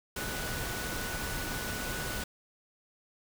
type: tone in noise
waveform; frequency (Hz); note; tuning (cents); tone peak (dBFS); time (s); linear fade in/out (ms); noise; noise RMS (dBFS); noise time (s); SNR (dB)
sine; 1480; F#6; 0; -41; 0.16-2.24; 5; pink; -36; 0.16-2.24; -8
effects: none